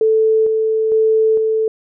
sine tone with tremolo, 440 Hz, A4, in tune, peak -10 dBFS, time 0.01-1.68 s, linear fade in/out 2 ms, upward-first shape square, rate 1.1 Hz, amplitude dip 30%, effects none

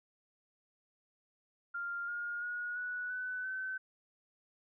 sine tone with pitch steps, 1396.9 / 1422.1 / 1447.8 / 1474 / 1500.6 / 1527.7 Hz, F6 / F6 / F#6 / F#6 / F#6 / G6, 0 / +31 / -38 / -7 / +24 / -45 cents, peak -36 dBFS, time 1.74-3.78 s, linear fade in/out 10 ms, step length 340 ms, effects none

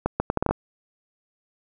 accelerating click train, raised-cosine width 1 ms, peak -7 dBFS, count 8, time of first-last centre 0.06-0.51 s, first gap 140 ms, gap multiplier 0.72, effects none

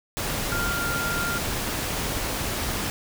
sine tone in noise, 1396.9 Hz, F6, in tune, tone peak -27 dBFS, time 0.52-1.38 s, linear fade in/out 0 ms, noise pink, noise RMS -28 dBFS, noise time 0.17-2.9 s, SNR -2 dB, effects none

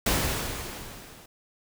pink noise with level ramp, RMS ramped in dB -23 to -50 dBFS, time 0.06-1.26 s, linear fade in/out 5 ms, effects none

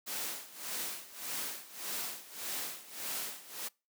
white noise with tremolo, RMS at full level -37 dBFS, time 0.06-3.69 s, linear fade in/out 20 ms, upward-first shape sine, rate 1.7 Hz, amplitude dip 85%, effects noise-tail reverb RT60 0.3 s tail -26 dB re dry + high-pass 200 Hz 12 dB/octave

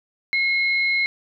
sine tone pair together, 2161 / 4079 Hz, C#7 / C8, -45 / -45 cents, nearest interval major seventh, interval 1100 cents, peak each -18 / -29 dBFS, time 0.33-1.06 s, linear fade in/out 0 ms, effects none

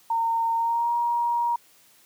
sine tone with pitch glide, 916 to 946.7 Hz, A#5 to A#5, -31 to +26 cents, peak -21 dBFS, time 0.1-1.56 s, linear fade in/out 5 ms, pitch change +57 cents, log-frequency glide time 0.55-0.93 s, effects white hiss -57 dBFS RMS until 2.05 s + high-pass 100 Hz 12 dB/octave

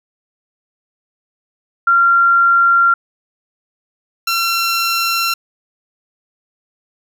sine / 15% pulse tone pair in turn, 1380 / 1359.4 Hz, F6 / F6, -21 / -47 cents, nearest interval unison, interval 26 cents, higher first, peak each -8 dBFS, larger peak neither, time 1.87-2.94 / 4.27-5.34 s, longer neither, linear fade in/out 5 ms, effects none

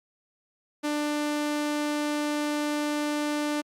sawtooth tone, 296.6 Hz, D4, 17 cents sharp, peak -22 dBFS, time 0.83-3.62 s, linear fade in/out 20 ms, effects low-pass 11000 Hz 12 dB/octave + Opus 48 kbps

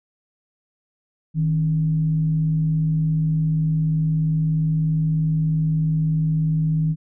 sine tone with frequency modulation, 157.2 Hz, D#3, 18 cents sharp, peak -17 dBFS, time 1.34-6.96 s, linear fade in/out 50 ms, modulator 117 Hz, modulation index 0.23, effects none

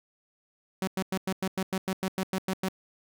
sawtooth tone bursts, 189.1 Hz, F#3, 38 cents sharp, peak -23 dBFS, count 13, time 0.82-2.686 s, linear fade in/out 2 ms, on 54 ms, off 97 ms, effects none

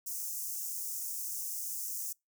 white high-pass noise, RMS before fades -38 dBFS, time 0.06-2.13 s, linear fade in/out 10 ms, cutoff 5700 Hz, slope 48 dB/octave, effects noise-tail reverb RT60 0.2 s tail -26 dB re dry

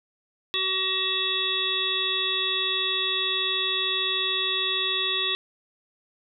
harmonic tone, 378.6 Hz, F#4, 40 cents sharp, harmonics 1 / 3 / 5 / 7 / 9 / 10, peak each -35 / -35 / -34 / -32 / -26 / -29 dBFS, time 0.54-5.35 s, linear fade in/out 0 ms, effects none

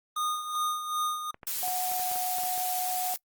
square tone with tremolo, 1228 Hz, D#6, 23 cents flat, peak -27 dBFS, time 0.16-1.31 s, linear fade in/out 5 ms, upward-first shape sine, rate 2.6 Hz, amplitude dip 60%
clicks, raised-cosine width 0.5 ms, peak -28 dBFS, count 10, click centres 1.344 / 1.432 / 1.68 / 1.916 / 1.996 / 2.115 / 2.158 / 2.385 / 2.435 / 2.578 s
blue noise, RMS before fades -32 dBFS, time 1.47-3.16 s, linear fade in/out 0 ms
sine tone, 734 Hz, F#5, 14 cents flat, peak -30 dBFS, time 1.63-3.14 s, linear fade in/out 0 ms
effects noise-tail reverb RT60 0.1 s tail -25 dB re dry + Opus 24 kbps

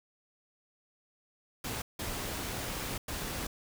pink noise bursts at uneven times, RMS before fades -37 dBFS, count 3, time 1.64-1.82 / 1.99-2.98 / 3.08-3.47 s, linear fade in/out 5 ms, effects none

